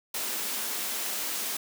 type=high-pass noise; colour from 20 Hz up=white; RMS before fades=-32 dBFS; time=0.14-1.57 s; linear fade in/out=5 ms; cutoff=190 Hz; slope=96 dB/octave; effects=none